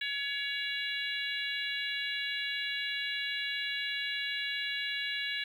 harmonic tone, 563 Hz, C#5, 27 cents sharp, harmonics 3 / 4 / 5 / 6 / 7, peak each -37 / -38 / -39 / -40 / -40 dBFS, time 0.01-5.44 s, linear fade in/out 5 ms, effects 10-bit

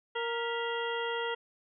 harmonic tone with a mistuned harmonic, 466.2 Hz, A#4, in tune, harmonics 1 / 2 / 3 / 4 / 6 / 7, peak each -34 / -37 / -39 / -40 / -42 / -42 dBFS, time 0.15-1.35 s, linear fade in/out 10 ms, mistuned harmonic 4, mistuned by +77 cents, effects none

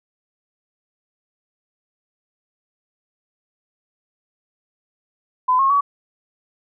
sine tone with pitch steps, 1012 / 1083 / 1133 Hz, B5 / C#6 / C#6, +42 / -41 / +37 cents, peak -13 dBFS, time 5.48-5.81 s, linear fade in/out 10 ms, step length 110 ms, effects none

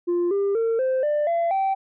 sine tone with pitch steps, 349.2 / 398.8 / 455.5 / 520.2 / 594.1 / 678.5 / 774.9 Hz, F4 / G4 / A#4 / C5 / D5 / E5 / G5, 0 / +30 / -40 / -10 / +20 / +50 / -20 cents, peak -17 dBFS, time 0.07-1.75 s, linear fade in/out 20 ms, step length 240 ms, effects tanh soft clip ceiling -18 dBFS

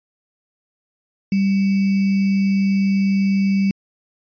sine tone with sample-and-hold, 196 Hz, G3, in tune, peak -14 dBFS, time 1.32-3.71 s, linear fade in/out 2 ms, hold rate 2450 Hz, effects resampled to 11025 Hz

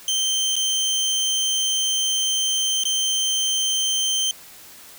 25% pulse tone with dropouts, 3121 Hz, G7, 8 cents flat, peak -16 dBFS, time 0.08-4.31 s, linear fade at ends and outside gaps 1 ms, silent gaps 0.556-0.564 / 2.836-2.853 s, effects white hiss -44 dBFS RMS until 4.98 s

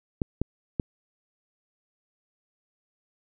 clicks, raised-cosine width 3 ms, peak -12 dBFS, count 3, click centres 0.218 / 0.416 / 0.798 s, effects none

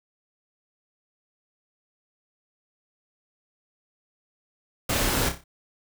pink noise with echo, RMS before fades -25 dBFS, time 4.89-5.29 s, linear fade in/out 5 ms, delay 30 ms, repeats 5, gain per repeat -7 dB, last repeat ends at 5.44 s, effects none

